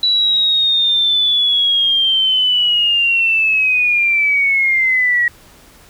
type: linear sweep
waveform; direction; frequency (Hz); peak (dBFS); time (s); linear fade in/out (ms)
sine; down; 3951 to 1904; -11; 0.03-5.28; 2
effects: pink hiss -45 dBFS RMS until 5.89 s